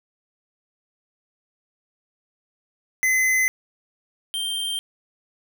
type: tone pair in turn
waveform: square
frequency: 2040 / 3159 Hz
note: C7 / G7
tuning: -44 / +13 cents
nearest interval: minor sixth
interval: 757 cents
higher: second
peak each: -18 / -25 dBFS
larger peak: first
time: 3.03-3.48 / 4.34-4.79 s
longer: neither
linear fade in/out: 0 ms
effects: none